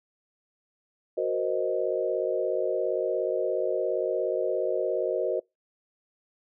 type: chord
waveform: sine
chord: C half-diminished seventh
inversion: second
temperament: equal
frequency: 370 / 466.2 / 523.3 / 622.3 Hz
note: Gb4 / Bb4 / C5 / Eb5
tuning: 0 / 0 / 0 / 0 cents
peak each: -30 dBFS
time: 1.17-5.4 s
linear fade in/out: 10 ms
effects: noise-tail reverb RT60 0.2 s tail -25 dB re dry